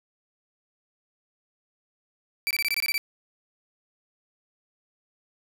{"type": "tone bursts", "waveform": "30% pulse", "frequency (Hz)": 2325, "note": "D7", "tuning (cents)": -18, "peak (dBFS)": -21, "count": 9, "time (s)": [2.47, 2.979], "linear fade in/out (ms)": 0, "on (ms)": 37, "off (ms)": 22, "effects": []}